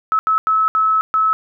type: tone bursts at uneven times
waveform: sine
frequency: 1297 Hz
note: E6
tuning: 28 cents flat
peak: -12 dBFS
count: 5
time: 0.12-0.19 / 0.27-0.38 / 0.47-0.68 / 0.75-1.01 / 1.14-1.33 s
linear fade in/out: 0 ms
effects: none